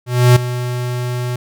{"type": "tone with ADSR envelope", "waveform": "square", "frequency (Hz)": 123.47, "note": "B2", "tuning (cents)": 0, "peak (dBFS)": -5, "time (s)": [0.06, 1.36], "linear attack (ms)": 300, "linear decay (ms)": 8, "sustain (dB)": -14, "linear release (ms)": 3, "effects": []}